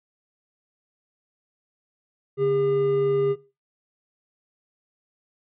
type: tone pair together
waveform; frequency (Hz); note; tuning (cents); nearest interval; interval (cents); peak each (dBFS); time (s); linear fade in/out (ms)
triangle; 142.5 / 403.8; C#3 / G#4; +48 / -49; octave + tritone; 1803; -26 / -18; 2.37-3.36; 50
effects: noise-tail reverb RT60 0.3 s tail -17 dB re dry + resampled to 8000 Hz